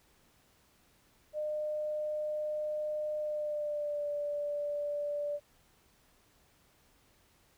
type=tone with pitch glide; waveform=sine; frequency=606 to 584.3 Hz; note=D#5 to D5; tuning=-46 to -9 cents; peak=-32 dBFS; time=1.33-5.4 s; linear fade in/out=50 ms; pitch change=-63 cents; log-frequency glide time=3.18-4.08 s; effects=pink hiss -67 dBFS RMS until 7.57 s